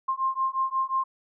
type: beating tone pair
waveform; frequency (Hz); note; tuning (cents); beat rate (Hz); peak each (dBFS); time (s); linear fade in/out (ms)
sine; 1056 / 1061.6; C6 / C6; +16 / +25; 5.6; -27; 0.08-1.04; 10
effects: none